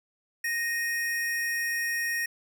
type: tone pair together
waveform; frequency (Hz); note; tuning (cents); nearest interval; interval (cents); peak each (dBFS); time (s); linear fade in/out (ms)
square; 1863 / 2487; A#6 / D#7; -2 / -1; perfect fourth; 501; -28 / -39; 0.44-2.26; 5
effects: none